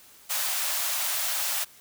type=high-pass noise; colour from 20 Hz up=white; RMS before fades=-28 dBFS; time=0.29-1.65 s; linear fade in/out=20 ms; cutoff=570 Hz; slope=96 dB/octave; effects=white hiss -53 dBFS RMS until 1.8 s